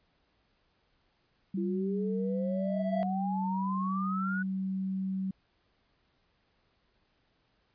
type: tone with pitch glide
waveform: sine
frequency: 192.8 to 190.48 Hz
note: G3 to G3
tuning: -28 to -49 cents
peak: -30 dBFS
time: 1.54-5.31 s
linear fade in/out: 5 ms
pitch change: -21 cents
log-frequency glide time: 1.82-3.59 s
type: exponential sweep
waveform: sine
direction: up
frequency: 333.1 to 1491 Hz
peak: -33 dBFS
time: 1.57-4.43 s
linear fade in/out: 10 ms
type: tone with exponential growth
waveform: triangle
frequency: 659.3 Hz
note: E5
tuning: in tune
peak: -27 dBFS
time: 1.97-3.03 s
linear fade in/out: 0 ms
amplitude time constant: 230 ms
effects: pink hiss -72 dBFS RMS until 7.74 s + resampled to 11025 Hz